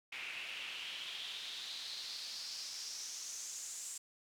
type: noise with band-pass filter sweep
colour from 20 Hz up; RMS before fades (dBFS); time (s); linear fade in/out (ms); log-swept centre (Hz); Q
pink; -45; 0.12-3.98; 5; 2400 to 7600; 4.1
effects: none